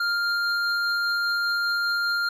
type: tone pair together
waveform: triangle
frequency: 1400 / 4195 Hz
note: F6 / C8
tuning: +4 / +4 cents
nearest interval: octave + perfect fifth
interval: 1900 cents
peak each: -21 / -28 dBFS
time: 0-2.29 s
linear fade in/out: 5 ms
effects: none